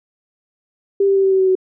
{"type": "tone with pitch steps", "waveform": "sine", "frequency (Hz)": [395.8, 392.2, 388.6, 385, 381.4, 377.9, 374.4], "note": ["G4", "G4", "G4", "G4", "G4", "F#4", "F#4"], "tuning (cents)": [17, 1, -15, -31, -47, 37, 20], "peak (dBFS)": -11, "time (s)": [1, 1.553], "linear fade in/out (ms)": 5, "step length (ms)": 79, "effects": []}